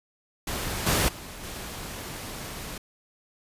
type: noise with level steps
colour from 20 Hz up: pink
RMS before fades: -31 / -23 / -41 / -37 dBFS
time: 0.47-2.78 s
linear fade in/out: 5 ms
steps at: 0.86 / 1.08 / 1.43 s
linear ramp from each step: 10 ms
effects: resampled to 32000 Hz